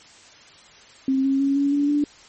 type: tone with pitch steps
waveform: sine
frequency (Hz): 266.3 / 271.3 / 276.3 / 281.5 / 286.7 / 292.1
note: C4 / C#4 / C#4 / C#4 / D4 / D4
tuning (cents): +31 / -37 / -6 / +27 / -42 / -9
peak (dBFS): -17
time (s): 1.08-2.04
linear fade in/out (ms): 2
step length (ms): 160
effects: white hiss -48 dBFS RMS until 2.28 s + MP3 32 kbps